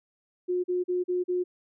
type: tone bursts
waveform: sine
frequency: 360 Hz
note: F#4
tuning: 47 cents flat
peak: -24 dBFS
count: 5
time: 0.48-1.44 s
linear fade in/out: 20 ms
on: 160 ms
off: 40 ms
effects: none